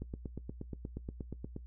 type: click train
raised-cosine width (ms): 3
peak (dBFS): -27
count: 14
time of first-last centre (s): 0.02-1.564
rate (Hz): 8.42
effects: noise-tail reverb RT60 0.1 s tail -18 dB re dry + added 60 Hz sine -46 dBFS peak until 1.66 s